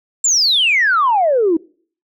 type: exponential sweep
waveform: sine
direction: down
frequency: 7550 to 310.5 Hz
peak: -10 dBFS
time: 0.24-1.57 s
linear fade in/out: 5 ms
effects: noise-tail reverb RT60 0.5 s tail -25 dB re dry + tanh soft clip ceiling -6 dBFS